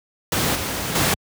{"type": "noise with level steps", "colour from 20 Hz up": "pink", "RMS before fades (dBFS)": [-20, -25, -18], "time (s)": [0.32, 1.14], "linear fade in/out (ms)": 2, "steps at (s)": [0.55, 0.95], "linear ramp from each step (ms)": 5, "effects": ["high-pass 80 Hz 12 dB/octave"]}